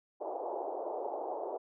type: band-pass noise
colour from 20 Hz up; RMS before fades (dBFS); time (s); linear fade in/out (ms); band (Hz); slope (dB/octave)
white; -38; 0.2-1.58; 20; 350 to 860; 48
effects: none

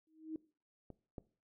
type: tone with exponential growth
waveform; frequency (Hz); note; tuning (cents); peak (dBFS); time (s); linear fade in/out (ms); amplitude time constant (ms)
sine; 316.2; D#4; +28; -36; 0.07-0.36; 2; 63
type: clicks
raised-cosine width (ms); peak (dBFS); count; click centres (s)
2; -36 / -31; 2; 0.903 / 1.182
effects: noise-tail reverb RT60 0.4 s tail -20 dB re dry

